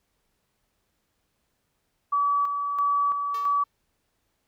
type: tone with tremolo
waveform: sine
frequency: 1145 Hz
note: D6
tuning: 44 cents flat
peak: -20 dBFS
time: 2.12-3.64 s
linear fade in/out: 10 ms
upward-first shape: square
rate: 1.5 Hz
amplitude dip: 45%
type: tone with exponential decay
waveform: 5% pulse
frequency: 448.9 Hz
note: A4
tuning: 35 cents sharp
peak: -29 dBFS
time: 3.34-3.71 s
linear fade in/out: 5 ms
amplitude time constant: 80 ms
effects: pink hiss -74 dBFS RMS until 4.47 s

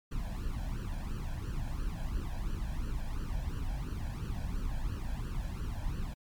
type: noise with flanger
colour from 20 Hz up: brown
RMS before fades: -35 dBFS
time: 0.11-6.14 s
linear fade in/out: 10 ms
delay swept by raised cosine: 0.67 to 1.25 ms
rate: 2.9 Hz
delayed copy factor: +0.85
effects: MP3 96 kbps

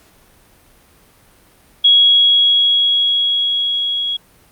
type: tone with level ramp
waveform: sine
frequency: 3322 Hz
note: G#7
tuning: in tune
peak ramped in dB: -6 to -17 dBFS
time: 1.84-4.17 s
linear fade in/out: 10 ms
effects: pink hiss -50 dBFS RMS until 4.51 s + Opus 48 kbps

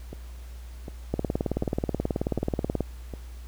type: two click trains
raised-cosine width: 2 ms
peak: -12 / -23 dBFS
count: 32 / 5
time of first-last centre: 1.14-2.807 / 0.13-3.138 s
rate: 18.6 / 1.33 Hz
effects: added 60 Hz sine -38 dBFS peak until 3.47 s + pink hiss -54 dBFS RMS until 3.47 s

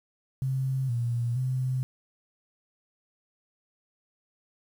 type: tone with pitch steps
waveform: sine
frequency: 132.4 / 118.9 / 128.9 Hz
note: C3 / A#2 / C3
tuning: +21 / +35 / -26 cents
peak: -25 dBFS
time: 0.42-1.83 s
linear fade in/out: 0 ms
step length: 470 ms
effects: 9-bit

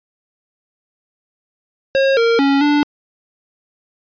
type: tone with pitch steps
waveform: square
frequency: 541 / 462.3 / 277.4 / 292.7 Hz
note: C#5 / A#4 / C#4 / D4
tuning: -42 / -14 / +1 / -6 cents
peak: -12 dBFS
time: 1.95-2.83 s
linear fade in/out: 0 ms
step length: 220 ms
effects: resampled to 11025 Hz

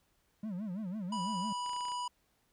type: tone with vibrato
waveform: triangle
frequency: 197.2 Hz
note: G3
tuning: 11 cents sharp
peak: -34 dBFS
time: 0.43-1.53 s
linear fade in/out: 5 ms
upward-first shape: sine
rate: 6 Hz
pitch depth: 210 cents each way
type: harmonic tone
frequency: 982 Hz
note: B5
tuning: 10 cents flat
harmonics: 1 / 3 / 5 / 7 / 9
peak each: -35 / -45 / -49 / -52 / -54 dBFS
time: 1.12-2.08 s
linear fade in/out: 5 ms
type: clicks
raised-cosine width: 0.3 ms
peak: -35 dBFS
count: 8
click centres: 1.662 / 1.694 / 1.733 / 1.764 / 1.808 / 1.853 / 1.884 / 1.919 s
effects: pink hiss -74 dBFS RMS until 2.52 s

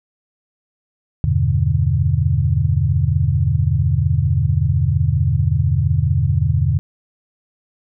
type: chord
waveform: sine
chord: E minor seventh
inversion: none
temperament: equal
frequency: 82.41 / 98 / 123.47 / 146.83 Hz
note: E2 / G2 / B2 / D3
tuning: 0 / 0 / 0 / 0 cents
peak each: -19 dBFS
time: 1.24-6.79 s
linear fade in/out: 0 ms
effects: none

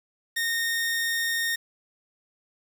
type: tone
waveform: sawtooth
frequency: 1843 Hz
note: A#6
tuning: 20 cents flat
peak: -21 dBFS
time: 0.36-1.56 s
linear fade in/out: 10 ms
effects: 8-bit

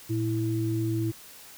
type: tone pair together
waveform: sine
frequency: 114.9 / 328.4 Hz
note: A#2 / E4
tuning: -25 / -6 cents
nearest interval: octave + tritone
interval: 1819 cents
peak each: -27 / -28 dBFS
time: 0.09-1.12 s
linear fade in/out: 20 ms
effects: white hiss -48 dBFS RMS until 1.57 s

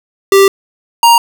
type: tone pair in turn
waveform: square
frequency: 392 / 935.6 Hz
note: G4 / A#5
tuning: 0 / +6 cents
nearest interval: octave + minor third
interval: 1506 cents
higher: second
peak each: -4 dBFS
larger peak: neither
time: 0.32-0.48 / 1.03-1.18 s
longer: first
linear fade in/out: 2 ms
effects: none

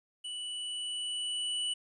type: tone with level ramp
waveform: square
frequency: 2960 Hz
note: F#7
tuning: in tune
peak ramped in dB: -38 to -31 dBFS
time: 0.24-1.74 s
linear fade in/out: 10 ms
effects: resampled to 24000 Hz + 12-bit

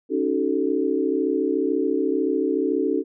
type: chord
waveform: sine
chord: D# half-diminished seventh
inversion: third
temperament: equal with one note detuned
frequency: 277.2 / 311.1 / 378 / 440 Hz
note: C#4 / D#4 / F#4 / A4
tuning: 0 / 0 / +37 / 0 cents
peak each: -25 dBFS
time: 0.09-3.04 s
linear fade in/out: 50 ms
effects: none

